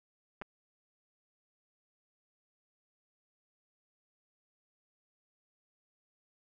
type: clicks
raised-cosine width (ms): 0.5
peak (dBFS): -27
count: 2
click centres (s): 0.415 / 0.42
effects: none